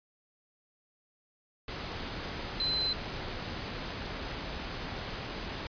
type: tone in noise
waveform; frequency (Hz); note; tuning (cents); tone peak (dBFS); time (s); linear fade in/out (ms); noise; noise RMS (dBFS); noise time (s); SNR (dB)
sine; 4062; B7; +48; -28; 2.6-2.93; 2; pink; -38; 1.68-5.67; +7
effects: resampled to 11025 Hz

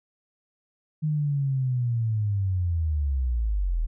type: linear sweep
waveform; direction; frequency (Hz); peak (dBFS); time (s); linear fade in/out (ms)
sine; down; 155.56 to 37.55; -22; 1.02-3.87; 20
effects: none

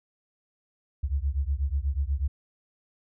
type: beating tone pair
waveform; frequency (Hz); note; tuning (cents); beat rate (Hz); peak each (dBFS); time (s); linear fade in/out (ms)
sine; 66.1 / 74.3; C2 / D2; +18 / +21; 8.2; -27 / -28; 1.03-2.28; 10
effects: none

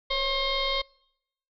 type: tone with frequency modulation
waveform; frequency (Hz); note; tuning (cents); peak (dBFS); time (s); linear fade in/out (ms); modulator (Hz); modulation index
sine; 2130; C7; +30; -24; 0.1-0.82; 10; 527; 3.9
effects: noise-tail reverb RT60 0.8 s tail -26 dB re dry

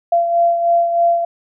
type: beating tone pair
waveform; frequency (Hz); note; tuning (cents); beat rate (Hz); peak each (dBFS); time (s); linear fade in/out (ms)
sine; 684 / 687.2; F5 / F5; -36 / -28; 3.2; -12 / -21; 0.12-1.25; 5
effects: none

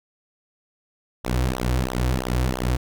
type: tone with flanger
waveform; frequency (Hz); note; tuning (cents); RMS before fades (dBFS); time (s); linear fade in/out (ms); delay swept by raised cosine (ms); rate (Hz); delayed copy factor
sawtooth; 62.7; B1; +27; -23; 1.24-2.77; 10; 0.41 to 5.01; 3; -0.9
effects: none

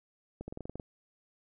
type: clicks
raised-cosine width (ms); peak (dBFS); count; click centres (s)
2; -27; 9; 0.41 / 0.48 / 0.525 / 0.574 / 0.607 / 0.655 / 0.696 / 0.756 / 0.798
effects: none

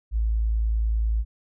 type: tone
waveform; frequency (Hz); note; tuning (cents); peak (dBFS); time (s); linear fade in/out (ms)
sine; 55; A1; 0; -20; 0.11-1.25; 50
effects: none

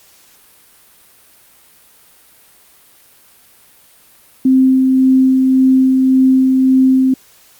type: tone with tremolo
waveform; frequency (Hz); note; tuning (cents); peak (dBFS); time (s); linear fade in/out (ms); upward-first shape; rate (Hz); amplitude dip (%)
sine; 261.5; C4; -1; -6; 4.45-7.14; 5; sine; 1.8; 25
effects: white hiss -47 dBFS RMS until 7.59 s + Opus 48 kbps

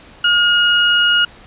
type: tone pair together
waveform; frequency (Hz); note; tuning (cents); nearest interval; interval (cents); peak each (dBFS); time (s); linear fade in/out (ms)
sine; 1424.9 / 2878; F6 / F#7; +34 / -49; octave; 1217; -13; 0.24-1.25; 5
effects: pink hiss -42 dBFS RMS until 1.46 s + resampled to 8000 Hz

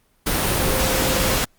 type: tone in noise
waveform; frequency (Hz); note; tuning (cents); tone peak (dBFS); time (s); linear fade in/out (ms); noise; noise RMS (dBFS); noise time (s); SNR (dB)
sine; 523.3; C5; 0; -26; 0.6-1.37; 10; pink; -20; 0.26-1.45; -9
effects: pink hiss -62 dBFS RMS until 1.58 s + Opus 32 kbps

